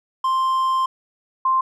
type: tone pair in turn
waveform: triangle / sine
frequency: 1050 / 1050 Hz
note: C6 / C6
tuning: +6 / +6 cents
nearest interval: unison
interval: 0 cents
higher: neither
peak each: -15 / -15 dBFS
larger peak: neither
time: 0.24-0.86 / 1.45-1.61 s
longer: first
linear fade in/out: 5 ms
effects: none